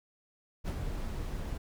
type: noise with ADSR envelope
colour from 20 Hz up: brown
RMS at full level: -31 dBFS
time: 0.64-1.58 s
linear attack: 39 ms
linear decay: 61 ms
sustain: -5 dB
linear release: 13 ms
effects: none